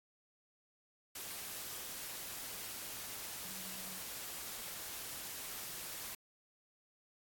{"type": "tone in noise", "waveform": "sine", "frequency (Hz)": 188.3, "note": "F#3", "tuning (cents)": 31, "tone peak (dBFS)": -56, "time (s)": [3.45, 3.99], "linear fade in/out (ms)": 5, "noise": "white", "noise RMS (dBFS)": -45, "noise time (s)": [1.15, 6.15], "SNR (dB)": -14, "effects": ["AAC 64 kbps"]}